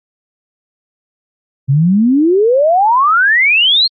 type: exponential sweep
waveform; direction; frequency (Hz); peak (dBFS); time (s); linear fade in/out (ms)
sine; up; 130 to 4341; -7; 1.68-3.88; 20
effects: Opus 48 kbps